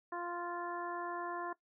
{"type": "harmonic tone", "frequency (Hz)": 348.4, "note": "F4", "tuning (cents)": -4, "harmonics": [1, 2, 3, 4, 5], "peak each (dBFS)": [-43, -44, -42, -49, -48], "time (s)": [0.12, 1.53], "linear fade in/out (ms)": 5, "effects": ["noise-tail reverb RT60 0.1 s tail -18 dB re dry"]}